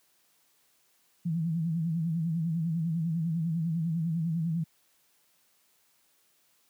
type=tone with vibrato; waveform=sine; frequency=164.81 Hz; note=E3; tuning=in tune; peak=-26 dBFS; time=1.25-4.64 s; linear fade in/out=10 ms; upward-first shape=sine; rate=10 Hz; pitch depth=86 cents each way; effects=white hiss -68 dBFS RMS until 6.69 s + high-pass 100 Hz 12 dB/octave